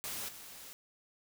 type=noise with level steps; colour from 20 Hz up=white; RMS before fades=-40 / -50 dBFS; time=0.04-0.73 s; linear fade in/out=0 ms; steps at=0.28 s; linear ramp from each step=10 ms; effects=none